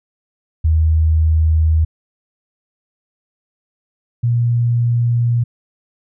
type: tone pair in turn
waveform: sine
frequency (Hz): 79.4 / 118.97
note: D#2 / A#2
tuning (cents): +36 / +36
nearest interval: perfect fifth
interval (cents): 700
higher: second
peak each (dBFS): -10 / -12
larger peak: first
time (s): 0.64-1.85 / 4.23-5.44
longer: neither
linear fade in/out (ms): 10
effects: none